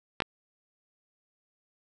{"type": "clicks", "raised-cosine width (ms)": 0.3, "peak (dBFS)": -11, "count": 2, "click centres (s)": [0.203, 0.221], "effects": []}